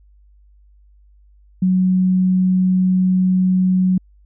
sine tone, 185 Hz, F#3, in tune, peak -12 dBFS, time 1.62-3.98 s, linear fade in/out 5 ms, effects added 50 Hz sine -47 dBFS peak until 4.25 s

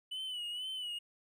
triangle tone with vibrato, 2969 Hz, F#7, 5 cents sharp, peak -36 dBFS, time 0.11-0.99 s, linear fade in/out 10 ms, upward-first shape sine, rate 2.1 Hz, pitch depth 66 cents each way, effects none

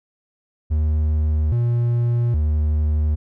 triangle tone with pitch steps, 76.7 / 119.1 / 76 Hz, D#2 / A#2 / D#2, -24 / +38 / -40 cents, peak -14 dBFS, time 0.7-3.16 s, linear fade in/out 20 ms, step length 820 ms, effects none

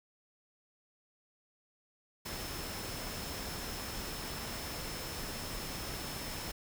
sine tone in noise, 5274 Hz, E8, in tune, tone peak -48 dBFS, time 2.25-6.52 s, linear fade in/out 10 ms, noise pink, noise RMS -41 dBFS, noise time 2.25-6.52 s, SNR -10 dB, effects none

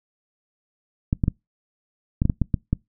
clicks, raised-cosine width 5 ms, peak -7 dBFS, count 9, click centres 1.129 / 1.238 / 1.281 / 2.219 / 2.254 / 2.298 / 2.417 / 2.542 / 2.73 s, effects noise-tail reverb RT60 0.2 s tail -25 dB re dry

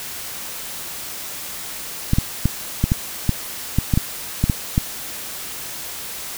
clicks, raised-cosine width 5 ms, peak -3 dBFS, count 12, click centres 2.134 / 2.185 / 2.456 / 2.84 / 2.919 / 3.293 / 3.786 / 3.938 / 3.975 / 4.44 / 4.498 / 4.779 s, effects white hiss -31 dBFS RMS until 6.37 s

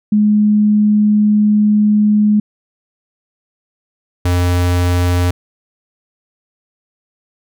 sine / square tone pair in turn, 210 / 88.68 Hz, G#3 / F2, +19 / +27 cents, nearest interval octave + minor third, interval 1492 cents, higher first, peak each -8 / -12 dBFS, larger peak first, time 0.12-2.4 / 4.25-5.31 s, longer first, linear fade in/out 5 ms, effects none

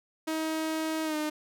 sawtooth tone with pitch glide, 317.1 to 304.7 Hz, D#4 to D#4, +33 to -36 cents, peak -25 dBFS, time 0.27-1.3 s, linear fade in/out 10 ms, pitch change -69 cents, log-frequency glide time 1.04-1.16 s, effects none

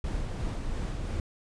brown noise with tremolo, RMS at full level -31 dBFS, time 0.04-1.2 s, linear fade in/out 2 ms, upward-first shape sine, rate 2.9 Hz, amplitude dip 25%, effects resampled to 22050 Hz

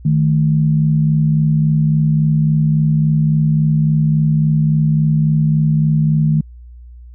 sine tone pair together, 153.51 / 217.1 Hz, D#3 / A3, -23 / -23 cents, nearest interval tritone, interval 600 cents, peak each -11 / -19 dBFS, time 0.05-6.41 s, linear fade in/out 5 ms, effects added 60 Hz sine -34 dBFS peak until 7.14 s

